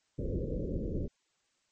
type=low-pass noise; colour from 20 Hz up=pink; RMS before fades=-34 dBFS; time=0.18-1.08 s; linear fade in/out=10 ms; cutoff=560 Hz; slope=96 dB/octave; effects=white hiss -75 dBFS RMS until 1.71 s + MP3 32 kbps